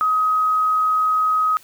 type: tone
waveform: sine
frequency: 1263 Hz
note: D#6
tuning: 26 cents sharp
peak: -15 dBFS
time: 0.01-1.57 s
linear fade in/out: 0 ms
effects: white hiss -49 dBFS RMS until 1.63 s